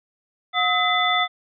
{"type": "tone cluster", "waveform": "sine", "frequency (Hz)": [724, 1278, 2024, 3515], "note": ["F#5", "D#6", "B6", "A7"], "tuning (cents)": [-38, 46, 42, -2], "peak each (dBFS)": -23, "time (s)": [0.53, 1.28], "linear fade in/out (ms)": 50, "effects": []}